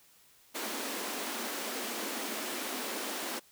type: high-pass noise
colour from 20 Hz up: pink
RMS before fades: -37 dBFS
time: 0.54-3.4 s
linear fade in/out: 20 ms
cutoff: 210 Hz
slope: 96 dB/octave
effects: white hiss -62 dBFS RMS until 3.51 s